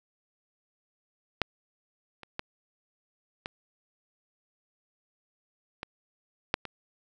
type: clicks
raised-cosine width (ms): 0.3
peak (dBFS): -8 / -28 / -16 / -18 / -19 / -7 / -21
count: 7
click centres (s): 1.417 / 2.233 / 2.394 / 3.459 / 5.831 / 6.541 / 6.653
effects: none